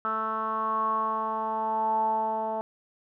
10% pulse tone with low-pass filter sweep, 220 Hz, A3, in tune, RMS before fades -28 dBFS, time 0.05-2.61 s, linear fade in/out 0 ms, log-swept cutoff 1300 to 780 Hz, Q 9.9, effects none

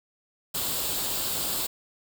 white noise with comb filter, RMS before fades -29 dBFS, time 0.54-1.67 s, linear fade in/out 10 ms, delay 0.25 ms, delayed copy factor +0.55, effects none

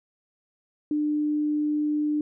sine tone, 299.2 Hz, D4, 32 cents sharp, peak -22 dBFS, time 0.91-2.21 s, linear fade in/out 2 ms, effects none

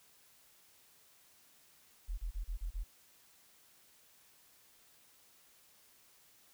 sine tone bursts, 41.2 Hz, E1, in tune, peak -35 dBFS, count 6, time 2.08-2.84 s, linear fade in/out 20 ms, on 100 ms, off 32 ms, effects white hiss -65 dBFS RMS until 6.53 s

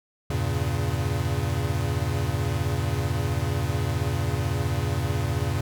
square chord, E diminished seventh, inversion none, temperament equal, 82.41 / 98 / 116.54 / 138.59 Hz, E2 / G2 / Bb2 / Db3, 0 / 0 / 0 / 0 cents, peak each -30 dBFS, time 0.3-5.61 s, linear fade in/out 5 ms, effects none

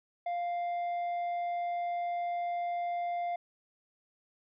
sine tone with tanh clipping, 698.5 Hz, F5, in tune, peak -32 dBFS, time 0.26-3.36 s, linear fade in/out 5 ms, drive 5 dB, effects none

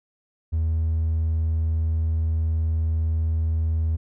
triangle tone, 80.4 Hz, E2, 43 cents flat, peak -17 dBFS, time 0.52-3.97 s, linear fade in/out 20 ms, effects tanh soft clip ceiling -15 dBFS

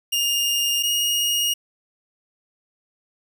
sawtooth tone pair in turn, 2827 / 2865 Hz, F7 / F7, +20 / +44 cents, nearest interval unison, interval 24 cents, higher second, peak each -16 dBFS, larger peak neither, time 0.12-0.83 / 0.83-1.54 s, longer neither, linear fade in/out 10 ms, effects none

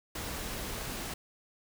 pink noise, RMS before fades -38 dBFS, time 0.15-1.14 s, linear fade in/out 5 ms, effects none

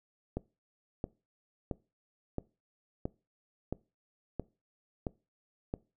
click train, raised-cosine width 2 ms, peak -20 dBFS, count 9, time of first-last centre 0.37-5.739 s, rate 1.49 Hz, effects noise-tail reverb RT60 0.3 s tail -22 dB re dry

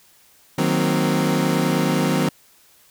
30% pulse chord, C half-diminished seventh, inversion first, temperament equal with one note detuned, 155.56 / 185 / 231.2 / 261.6 Hz, Eb3 / Gb3 / Bb3 / C4, 0 / 0 / -14 / 0 cents, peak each -20 / -20 / -23 / -20 dBFS, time 0.58-2.29 s, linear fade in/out 5 ms, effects white hiss -54 dBFS RMS until 2.9 s

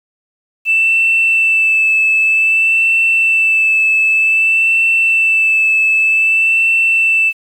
sine tone with vibrato, 2647 Hz, E7, 7 cents sharp, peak -8 dBFS, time 0.65-7.33 s, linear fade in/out 50 ms, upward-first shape sine, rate 0.53 Hz, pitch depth 21 cents each way, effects tanh soft clip ceiling -4 dBFS + 7-bit

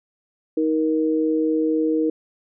sine tone pair together, 315 / 471.1 Hz, D#4 / A#4, +21 / +18 cents, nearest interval perfect fifth, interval 697 cents, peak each -19 / -22 dBFS, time 0.57-2.1 s, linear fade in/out 5 ms, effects none

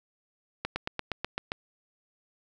slowing click train, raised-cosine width 0.3 ms, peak -14 dBFS, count 8, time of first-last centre 0.65-1.519 s, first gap 110 ms, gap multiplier 1.04, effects none

